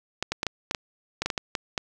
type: clicks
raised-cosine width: 0.2 ms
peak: -9 dBFS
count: 12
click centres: 0.226 / 0.32 / 0.431 / 0.467 / 0.711 / 0.748 / 1.22 / 1.26 / 1.302 / 1.378 / 1.552 / 1.778 s
effects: none